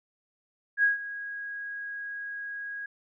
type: tone with ADSR envelope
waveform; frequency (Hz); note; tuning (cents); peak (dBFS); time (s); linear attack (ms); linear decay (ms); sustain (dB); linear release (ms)
sine; 1647; G#6; -15; -18; 0.77-2.86; 64; 140; -16; 4
effects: none